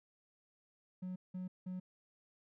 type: tone bursts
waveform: triangle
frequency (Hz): 183.6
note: F#3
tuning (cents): -13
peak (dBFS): -37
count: 3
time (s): 1.02-1.8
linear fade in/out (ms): 10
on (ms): 140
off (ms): 180
effects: tanh soft clip ceiling -33 dBFS